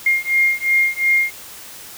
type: beating tone pair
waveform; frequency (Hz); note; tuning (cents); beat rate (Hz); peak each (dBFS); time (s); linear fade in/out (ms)
sine; 2125 / 2127.8; C7 / C7; +26 / +29; 2.8; -17; 0.06-1.31; 5
effects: white hiss -37 dBFS RMS until 1.97 s